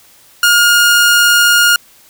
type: tone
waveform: sawtooth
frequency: 1422 Hz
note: F6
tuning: 31 cents sharp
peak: -3 dBFS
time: 0.43-1.76 s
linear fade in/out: 2 ms
effects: white hiss -45 dBFS RMS until 2.09 s